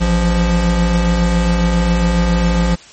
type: tone pair together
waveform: square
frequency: 55.77 / 174.61 Hz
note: A1 / F3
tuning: +24 / 0 cents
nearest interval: octave + minor sixth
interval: 1976 cents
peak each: -15 dBFS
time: 0-2.76 s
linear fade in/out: 20 ms
effects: white hiss -40 dBFS RMS until 2.92 s + MP3 32 kbps